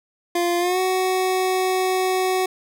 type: tone with pitch glide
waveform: 25% pulse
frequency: 347.7 to 372.7 Hz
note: F4 to F#4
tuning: -8 to +13 cents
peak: -15 dBFS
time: 0.35-2.46 s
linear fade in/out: 5 ms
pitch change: +121 cents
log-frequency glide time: 0.59-0.79 s
effects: none